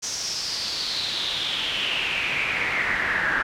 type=noise with band-pass filter sweep; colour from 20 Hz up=brown; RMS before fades=-26 dBFS; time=0.02-3.43 s; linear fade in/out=20 ms; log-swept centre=6000 to 1600 Hz; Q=5.6; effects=none